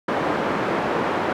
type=band-pass noise; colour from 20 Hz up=pink; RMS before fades=-23 dBFS; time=0.08-1.33 s; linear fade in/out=5 ms; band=270 to 1400 Hz; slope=12 dB/octave; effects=none

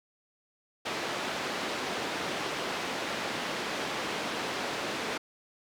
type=band-pass noise; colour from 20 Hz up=pink; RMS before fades=-34 dBFS; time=0.85-5.18 s; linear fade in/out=10 ms; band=290 to 4300 Hz; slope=12 dB/octave; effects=none

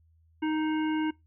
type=harmonic tone with a mistuned harmonic; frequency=311.1 Hz; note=D#4; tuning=in tune; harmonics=1 / 3 / 5 / 7 / 9; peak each=-26 / -36 / -40 / -43 / -45 dBFS; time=0.42-1.11 s; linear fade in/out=10 ms; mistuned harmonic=9; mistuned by=+19 cents; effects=noise-tail reverb RT60 0.2 s tail -23 dB re dry + added 81 Hz sine -60 dBFS peak until 1.26 s

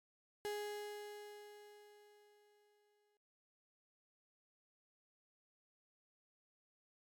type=tone with exponential decay; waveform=35% pulse; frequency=415.3 Hz; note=G#4; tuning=in tune; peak=-37 dBFS; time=0.45-3.17 s; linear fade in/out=0 ms; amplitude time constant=590 ms; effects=noise-tail reverb RT60 1.0 s tail -25 dB re dry + MP3 96 kbps

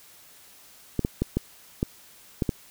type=clicks; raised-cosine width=3 ms; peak=-10 dBFS; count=7; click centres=0.993 / 1.049 / 1.22 / 1.37 / 1.829 / 2.422 / 2.492 s; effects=white hiss -52 dBFS RMS until 2.7 s

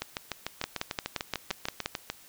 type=two click trains; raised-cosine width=0.2 ms; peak=-14 / -12 dBFS; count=15 / 8; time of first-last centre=0.02-2.1 / 0.64-1.86 s; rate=6.73 / 5.74 Hz; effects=white hiss -54 dBFS RMS until 2.28 s

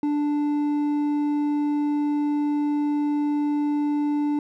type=tone with hard clipping; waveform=sine; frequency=293.7 Hz; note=D4; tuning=in tune; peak=-22 dBFS; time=0.03-4.39 s; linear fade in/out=2 ms; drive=5 dB; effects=none

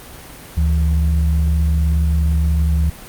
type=tone pair together; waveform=sine; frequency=73.86 / 164.81 Hz; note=D2 / E3; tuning=+10 / 0 cents; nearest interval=octave + major second; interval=1390 cents; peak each=-13 / -22 dBFS; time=0.57-2.9 s; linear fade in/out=5 ms; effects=pink hiss -37 dBFS RMS until 3.08 s + Opus 32 kbps

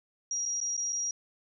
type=tone with dropouts; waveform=sine; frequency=5710 Hz; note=F8; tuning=37 cents sharp; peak=-29 dBFS; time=0.31-1.11 s; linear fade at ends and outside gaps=2 ms; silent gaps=0.455-0.459 / 0.603-0.612 / 0.768-0.776 / 0.924-0.928 s; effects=none

